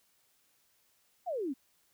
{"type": "exponential sweep", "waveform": "sine", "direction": "down", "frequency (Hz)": [770, 246.9], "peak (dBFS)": -32, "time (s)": [1.26, 1.54], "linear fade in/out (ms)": 20, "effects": ["white hiss -71 dBFS RMS until 1.93 s"]}